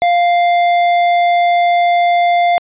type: tone with tanh clipping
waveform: sine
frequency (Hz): 698.5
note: F5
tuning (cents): 0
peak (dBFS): -11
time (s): 0.02-2.58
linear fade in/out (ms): 0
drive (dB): 13
effects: resampled to 8000 Hz